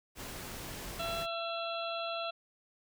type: noise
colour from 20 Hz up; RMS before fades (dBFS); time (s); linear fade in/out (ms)
pink; -43; 0.15-1.27; 50
type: harmonic tone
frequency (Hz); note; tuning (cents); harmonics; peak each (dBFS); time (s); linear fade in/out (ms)
672; E5; +33; 1 / 2 / 4 / 5 / 6; -37 / -40 / -43 / -44 / -45; 0.99-2.31; 10
effects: none